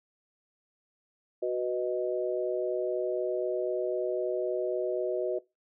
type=chord; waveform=sine; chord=B major; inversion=second; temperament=equal; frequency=370 / 493.9 / 622.3 Hz; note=F#4 / B4 / D#5; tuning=0 / 0 / 0 cents; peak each=-30 / -33 / -32 dBFS; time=1.42-5.39 s; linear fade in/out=10 ms; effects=noise-tail reverb RT60 0.2 s tail -19 dB re dry